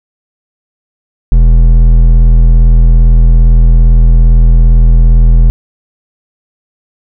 sine tone with hard clipping, 41.2 Hz, E1, in tune, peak -3 dBFS, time 1.32-5.5 s, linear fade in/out 0 ms, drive 8 dB, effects none

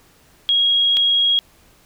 sine tone pair in turn, 3291 / 3291 Hz, G#7 / G#7, -16 / -16 cents, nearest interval unison, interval 0 cents, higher neither, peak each -13 dBFS, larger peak neither, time 0.49-0.97 / 0.97-1.39 s, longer first, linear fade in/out 0 ms, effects pink hiss -53 dBFS RMS until 1.85 s

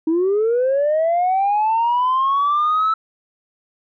sine linear sweep, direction up, 312.4 to 1318.5 Hz, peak -13 dBFS, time 0.07-2.94 s, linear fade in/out 5 ms, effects tanh soft clip ceiling -12 dBFS

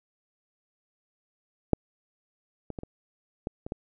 clicks, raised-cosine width 2 ms, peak -6 / -22 / -22 / -25 / -17 / -23 / -18 dBFS, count 7, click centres 1.733 / 2.703 / 2.788 / 2.834 / 3.471 / 3.665 / 3.721 s, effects none

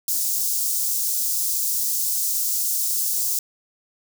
white high-pass noise, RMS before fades -23 dBFS, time 0.08-3.39 s, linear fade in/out 2 ms, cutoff 5400 Hz, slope 24 dB/octave, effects none

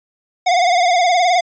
square tone with vibrato, 712 Hz, F5, 33 cents sharp, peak -12 dBFS, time 0.46-1.41 s, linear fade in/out 10 ms, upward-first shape sine, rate 19 Hz, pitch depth 75 cents each way, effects resampled to 16000 Hz

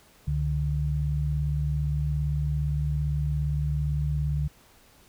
sine tone pair together, 69.3 / 146.84 Hz, C#2 / D3, 0 / 0 cents, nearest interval octave + minor second, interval 1300 cents, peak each -27 / -26 dBFS, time 0.27-4.48 s, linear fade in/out 10 ms, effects pink hiss -57 dBFS RMS until 5.08 s

